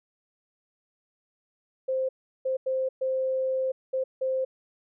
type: tone bursts at uneven times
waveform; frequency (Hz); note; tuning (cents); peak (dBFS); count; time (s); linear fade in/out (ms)
sine; 523.3; C5; 0; -24; 6; 1.88-2.09 / 2.45-2.57 / 2.66-2.89 / 3.01-3.72 / 3.93-4.04 / 4.21-4.45; 10
effects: none